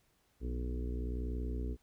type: harmonic tone with a mistuned harmonic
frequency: 61 Hz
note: B1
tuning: 21 cents flat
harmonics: 1 / 2 / 3 / 4 / 5 / 6 / 7 / 8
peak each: -35 / -47 / -52 / -45 / -48 / -51 / -48 / -58 dBFS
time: 0.4-1.77 s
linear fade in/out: 50 ms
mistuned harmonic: 3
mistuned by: -39 cents
effects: pink hiss -73 dBFS RMS until 1.82 s